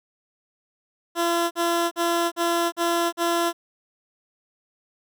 15% pulse tone bursts, 340.5 Hz, F4, 44 cents flat, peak -14 dBFS, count 6, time 1.15-3.53 s, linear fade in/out 50 ms, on 360 ms, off 44 ms, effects none

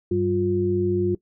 sine tone cluster, 97.7 / 191.9 / 354.4 Hz, G2 / G3 / F4, -5 / -37 / +25 cents, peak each -27 / -27 / -20 dBFS, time 0.11-1.15 s, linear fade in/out 5 ms, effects noise-tail reverb RT60 0.1 s tail -19 dB re dry

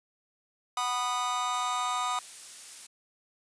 45% pulse chord, B major, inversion second, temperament just, 740.8 / 987.8 / 1234.7 Hz, F#5 / B5 / D#6, +2 / 0 / -14 cents, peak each -35 / -33 / -31 dBFS, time 0.77-2.19 s, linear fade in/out 2 ms
blue noise, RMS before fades -42 dBFS, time 1.53-2.87 s, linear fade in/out 10 ms
effects resampled to 22050 Hz

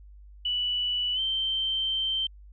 sine tone with pitch glide, 2960 to 3120 Hz, F#7 to G7, 0 to -9 cents, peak -25 dBFS, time 0.45-2.27 s, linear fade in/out 5 ms, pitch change +91 cents, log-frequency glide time 1.14-1.2 s, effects added 50 Hz sine -46 dBFS peak until 2.52 s

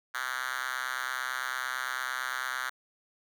5% pulse tone with high-pass filter, 128.9 Hz, C3, 26 cents flat, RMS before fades -34 dBFS, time 0.14-2.7 s, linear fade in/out 10 ms, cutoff 1500 Hz, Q 2.7, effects none

